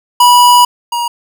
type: tone pair in turn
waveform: square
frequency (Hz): 977 / 951.4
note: B5 / A#5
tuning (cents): -19 / +35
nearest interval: unison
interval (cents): 46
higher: first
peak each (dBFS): -4 / -14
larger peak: first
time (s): 0.2-0.65 / 0.92-1.08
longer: first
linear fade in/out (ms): 5
effects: none